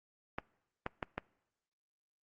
clicks, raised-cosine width 0.5 ms, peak -20 dBFS, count 4, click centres 0.385 / 0.864 / 1.028 / 1.18 s, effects noise-tail reverb RT60 0.9 s tail -24 dB re dry + Opus 32 kbps

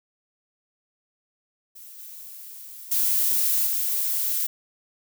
violet noise with level steps, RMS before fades -44 / -41 / -22 / -25 dBFS, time 1.75-4.47 s, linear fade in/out 10 ms, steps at 1.98 / 2.91 / 3.66 s, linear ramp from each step 10 ms, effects none

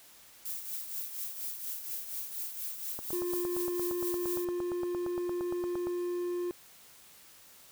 violet noise with tremolo, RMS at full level -36 dBFS, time 0.45-4.45 s, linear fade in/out 5 ms, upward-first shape triangle, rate 4.2 Hz, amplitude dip 65%
click train, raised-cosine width 1 ms, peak -27 dBFS, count 26, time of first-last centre 2.99-5.87 s, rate 8.68 Hz
triangle tone, 353 Hz, F4, 19 cents sharp, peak -29 dBFS, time 3.13-6.51 s, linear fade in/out 0 ms
effects white hiss -56 dBFS RMS until 7.71 s

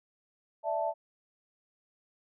sine chord, D suspended second, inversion none, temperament equal, 587.3 / 659.3 / 880 Hz, D5 / E5 / A5, 0 / 0 / 0 cents, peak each -35 / -31 / -33 dBFS, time 0.63-0.94 s, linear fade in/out 50 ms, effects none

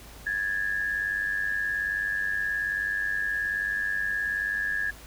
sine tone pair together, 1661.2 / 1760 Hz, G#6 / A6, 0 / 0 cents, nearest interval minor second, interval 100 cents, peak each -27 / -31 dBFS, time 0.26-4.91 s, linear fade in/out 10 ms, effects added 54 Hz sine -48 dBFS peak until 5.06 s + pink hiss -48 dBFS RMS until 5.06 s

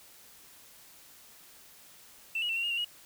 triangle tone with pitch steps, 2680 / 2900 / 2694 / 2747 / 2847 / 2757 / 2893 Hz, E7 / F#7 / E7 / F7 / F7 / F7 / F#7, +28 / -35 / +37 / -29 / +33 / -23 / -40 cents, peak -26 dBFS, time 2.35-2.847 s, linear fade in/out 5 ms, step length 71 ms, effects tanh soft clip ceiling -26 dBFS + white hiss -55 dBFS RMS until 3.05 s

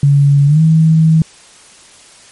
sine tone with pitch glide, 141.7 to 159.97 Hz, C#3 to D#3, +38 to +48 cents, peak -5 dBFS, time 0.03-1.22 s, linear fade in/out 2 ms, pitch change +210 cents, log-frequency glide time 0.46-0.61 s, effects white hiss -41 dBFS RMS until 2.31 s + MP3 48 kbps

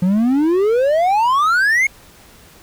triangle exponential sweep, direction up, 174.61 to 2212 Hz, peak -10 dBFS, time 0.02-1.87 s, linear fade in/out 5 ms, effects pink hiss -45 dBFS RMS until 2.62 s

